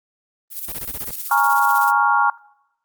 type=noise with tremolo; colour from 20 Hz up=violet; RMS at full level=-27 dBFS; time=0.5-1.93 s; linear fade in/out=50 ms; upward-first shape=square; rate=16 Hz; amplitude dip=55%
type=noise bursts; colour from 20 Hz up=pink; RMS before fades=-35 dBFS; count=7; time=0.68-1.111 s; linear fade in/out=2 ms; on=41 ms; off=24 ms
type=chord; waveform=sine; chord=Bb minor seventh; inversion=third; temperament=equal; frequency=830.6 / 932.3 / 1108.7 / 1396.9 Hz; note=Ab5 / Bb5 / Db6 / F6; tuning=0 / 0 / 0 / 0 cents; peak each=-19 dBFS; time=1.31-2.3 s; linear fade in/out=2 ms
effects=noise-tail reverb RT60 0.9 s tail -24 dB re dry + Opus 32 kbps